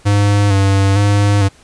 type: tone with vibrato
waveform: square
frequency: 99.9 Hz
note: G2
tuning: 33 cents sharp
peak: -10 dBFS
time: 0.05-1.49 s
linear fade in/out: 20 ms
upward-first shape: square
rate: 1.1 Hz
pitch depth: 34 cents each way
effects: pink hiss -46 dBFS RMS until 1.63 s + resampled to 22050 Hz